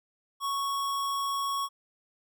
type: tone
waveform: square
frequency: 1108.7 Hz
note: C#6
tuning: in tune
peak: -29 dBFS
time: 0.4-1.69 s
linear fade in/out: 50 ms
effects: none